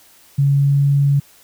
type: tone with pitch glide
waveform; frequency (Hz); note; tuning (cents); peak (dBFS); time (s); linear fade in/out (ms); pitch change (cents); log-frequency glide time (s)
sine; 140 to 141.06; C#3 to C#3; +18 to +31; -11; 0.38-1.2; 10; +13; 0.48-0.84
effects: white hiss -49 dBFS RMS until 1.43 s